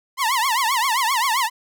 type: tone with vibrato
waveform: sawtooth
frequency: 987.8 Hz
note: B5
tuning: in tune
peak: -14 dBFS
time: 0.17-1.5 s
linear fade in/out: 50 ms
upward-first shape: triangle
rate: 7.6 Hz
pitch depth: 250 cents each way
effects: none